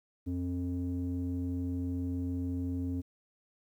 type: tone with low-pass filter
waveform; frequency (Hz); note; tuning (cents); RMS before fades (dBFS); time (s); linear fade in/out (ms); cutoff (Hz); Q
square; 88.7; F2; +27; -34; 0.26-3.02; 20; 310; 8.6
effects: 11-bit